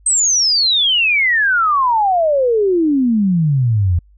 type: exponential sweep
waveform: sine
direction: down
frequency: 8400 to 82.41 Hz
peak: -11 dBFS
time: 0.06-3.99 s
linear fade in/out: 5 ms
effects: added 50 Hz sine -45 dBFS peak until 4.17 s